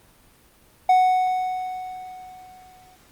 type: tone with exponential decay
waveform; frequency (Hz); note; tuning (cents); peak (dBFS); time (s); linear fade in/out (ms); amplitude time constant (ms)
triangle; 740; F#5; 0; -10; 0.89-2.96; 5; 450
effects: pink hiss -55 dBFS RMS until 3.11 s + Opus 32 kbps